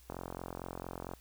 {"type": "click train", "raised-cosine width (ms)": 1, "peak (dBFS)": -26, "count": 47, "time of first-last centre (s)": [0.1, 1.136], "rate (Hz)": 44.4, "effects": ["added 60 Hz sine -58 dBFS peak until 1.2 s", "white hiss -63 dBFS RMS until 1.2 s"]}